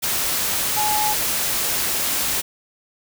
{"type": "tone in noise", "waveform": "sine", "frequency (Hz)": 847, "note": "G#5", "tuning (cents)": 34, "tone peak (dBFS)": -20, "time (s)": [0.76, 1.14], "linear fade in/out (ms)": 20, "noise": "white", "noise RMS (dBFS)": -22, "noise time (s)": [0.02, 2.42], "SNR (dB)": -1, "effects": []}